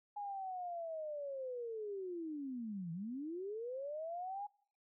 sine linear two-way sweep, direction down then up, 830.6 to 160 to 830.6 Hz, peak -40 dBFS, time 0.16-4.47 s, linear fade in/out 10 ms, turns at 2.92 s, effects noise-tail reverb RT60 0.6 s tail -26 dB re dry

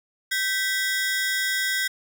sawtooth ring-modulated tone, 1760 Hz, A6, in tune, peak -16 dBFS, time 0.31-1.88 s, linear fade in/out 10 ms, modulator 210 Hz, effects none

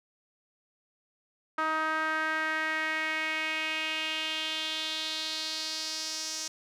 sawtooth tone with band-pass filter sweep, 314.8 Hz, D#4, 20 cents sharp, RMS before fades -32 dBFS, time 1.58-6.48 s, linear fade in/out 5 ms, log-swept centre 1300 to 5900 Hz, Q 3.3, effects none

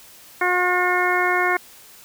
harmonic tone, 360 Hz, F#4, 47 cents flat, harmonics 1 / 2 / 3 / 4 / 5 / 6, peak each -24 / -24 / -24 / -24 / -24 / -24 dBFS, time 0.41-1.57 s, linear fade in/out 5 ms, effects white hiss -46 dBFS RMS until 2.04 s

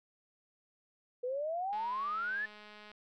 sine exponential sweep, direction up, 483 to 1778 Hz, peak -33 dBFS, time 1.23-2.46 s, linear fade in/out 10 ms
click train, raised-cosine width 0.3 ms, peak -37 dBFS, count 250, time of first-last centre 1.73-2.916 s, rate 210 Hz
effects none

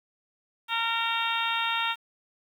harmonic tone, 459.5 Hz, A#4, 25 cents flat, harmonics 2 / 3 / 4 / 5 / 6 / 7 / 8, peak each -31 / -31 / -36 / -36 / -32 / -35 / -33 dBFS, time 0.68-1.96 s, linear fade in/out 50 ms, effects 9-bit

